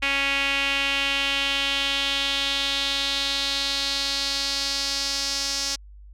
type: tone with band-pass filter sweep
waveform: sawtooth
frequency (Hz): 277.2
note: C#4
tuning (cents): 0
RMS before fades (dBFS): -25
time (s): 0.02-5.76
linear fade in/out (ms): 10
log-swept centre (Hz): 2500 to 5400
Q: 3.3
effects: added 50 Hz sine -42 dBFS peak until 6.13 s